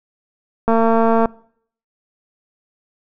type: click train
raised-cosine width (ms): 1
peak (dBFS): -3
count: 132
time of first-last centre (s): 0.68-1.257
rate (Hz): 227
effects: noise-tail reverb RT60 0.6 s tail -23 dB re dry